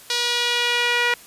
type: tone with band-pass filter sweep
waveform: sawtooth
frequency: 481.5 Hz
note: B4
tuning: 44 cents flat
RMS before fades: -21 dBFS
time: 0.1-1.14 s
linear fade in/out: 2 ms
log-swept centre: 4300 to 2100 Hz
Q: 1.7
effects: white hiss -45 dBFS RMS until 1.26 s + resampled to 32000 Hz

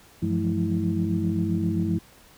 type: tone cluster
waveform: sine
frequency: 97.1 / 169.9 / 177.5 / 213.6 / 326.4 Hz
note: G2 / F3 / F3 / G#3 / E4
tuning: -16 / -47 / +28 / +49 / -17 cents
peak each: -28 dBFS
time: 0.22-1.99 s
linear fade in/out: 10 ms
effects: tanh soft clip ceiling -12 dBFS + pink hiss -53 dBFS RMS until 2.37 s

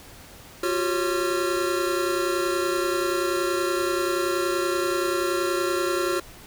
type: tone cluster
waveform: square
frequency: 353.1 / 383.6 / 551 / 1370 Hz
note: F4 / G4 / C#5 / F6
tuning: +19 / -37 / -11 / -34 cents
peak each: -26 / -30 / -31 / -31 dBFS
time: 0.63-6.2 s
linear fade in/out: 5 ms
effects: pink hiss -46 dBFS RMS until 6.46 s

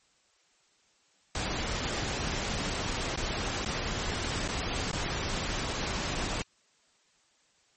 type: noise with dropouts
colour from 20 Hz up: pink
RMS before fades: -32 dBFS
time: 1.35-6.42 s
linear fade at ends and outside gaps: 2 ms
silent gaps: 3.16-3.173 / 3.649-3.659 / 4.479-4.486 / 4.915-4.93 s
effects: white hiss -67 dBFS RMS until 7.76 s + MP3 32 kbps

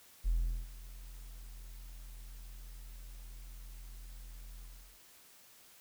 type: tone with ADSR envelope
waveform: triangle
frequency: 41.86 Hz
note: E1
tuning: 27 cents sharp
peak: -23 dBFS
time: 0.24-5 s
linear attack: 36 ms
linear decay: 390 ms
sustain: -21 dB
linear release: 380 ms
effects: tanh soft clip ceiling -25 dBFS + white hiss -60 dBFS RMS until 5.8 s

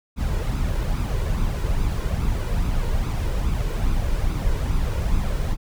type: noise with flanger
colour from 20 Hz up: brown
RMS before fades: -22 dBFS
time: 0.16-5.57 s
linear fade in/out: 50 ms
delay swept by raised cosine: 0.8 to 2.1 ms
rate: 2.4 Hz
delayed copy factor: +0.5
effects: none

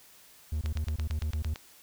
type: tone bursts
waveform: triangle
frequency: 76.7 Hz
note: D#2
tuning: 24 cents flat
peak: -26 dBFS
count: 9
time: 0.52-1.54 s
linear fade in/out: 5 ms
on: 92 ms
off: 24 ms
type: click train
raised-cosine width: 0.2 ms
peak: -22 dBFS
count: 9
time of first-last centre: 0.66-1.559 s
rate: 8.9 Hz
effects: white hiss -56 dBFS RMS until 1.82 s

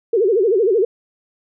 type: tone with vibrato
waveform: sine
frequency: 417.2 Hz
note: G#4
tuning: 8 cents sharp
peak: -12 dBFS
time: 0.13-0.85 s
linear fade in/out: 5 ms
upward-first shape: sine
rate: 13 Hz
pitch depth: 230 cents each way
effects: none

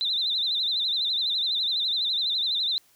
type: tone with vibrato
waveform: sine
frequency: 3813 Hz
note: A#7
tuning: 38 cents sharp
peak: -23 dBFS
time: 0.01-2.78 s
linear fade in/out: 0 ms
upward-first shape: sine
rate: 12 Hz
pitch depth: 130 cents each way
effects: white hiss -61 dBFS RMS until 2.95 s

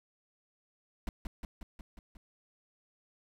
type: noise with echo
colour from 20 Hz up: brown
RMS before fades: -33 dBFS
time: 1.07-1.09 s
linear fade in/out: 2 ms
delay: 180 ms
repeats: 6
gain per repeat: -3 dB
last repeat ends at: 2.17 s
effects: none

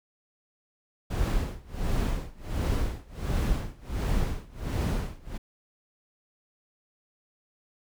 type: noise with tremolo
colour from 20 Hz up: brown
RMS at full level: -25 dBFS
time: 1.1-5.38 s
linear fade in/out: 10 ms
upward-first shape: sine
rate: 1.4 Hz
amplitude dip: 95%
effects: none

